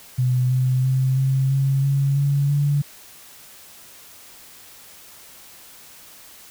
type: tone with pitch steps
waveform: sine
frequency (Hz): 126.3 / 128.66 / 131.06 / 133.5 / 135.99 / 138.53 / 141.11 / 143.75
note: B2 / C3 / C3 / C3 / C#3 / C#3 / C#3 / D3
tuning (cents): +39 / -29 / +3 / +35 / -33 / -1 / +31 / -37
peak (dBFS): -16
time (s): 0.18-2.82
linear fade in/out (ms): 10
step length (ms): 330
effects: white hiss -45 dBFS RMS until 6.5 s